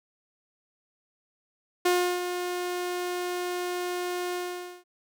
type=tone with ADSR envelope; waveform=sawtooth; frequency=357.3 Hz; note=F4; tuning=40 cents sharp; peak=-16 dBFS; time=1.85-4.84 s; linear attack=8 ms; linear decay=340 ms; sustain=-9 dB; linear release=500 ms; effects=none